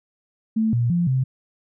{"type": "tone with pitch steps", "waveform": "sine", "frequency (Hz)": [220.9, 119.1, 173.4, 130.6], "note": ["A3", "A#2", "F3", "C3"], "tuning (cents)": [7, 38, -12, -3], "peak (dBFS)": -17, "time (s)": [0.56, 1.24], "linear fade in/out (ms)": 10, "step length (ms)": 170, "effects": []}